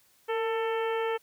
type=harmonic tone with a mistuned harmonic; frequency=444.6 Hz; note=A4; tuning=18 cents sharp; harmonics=1 / 2 / 3 / 4 / 5 / 6 / 7; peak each=-28 / -34 / -38 / -40 / -42 / -44 / -45 dBFS; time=0.28-1.18 s; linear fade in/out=20 ms; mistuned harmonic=1; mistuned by=+40 cents; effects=white hiss -64 dBFS RMS until 1.22 s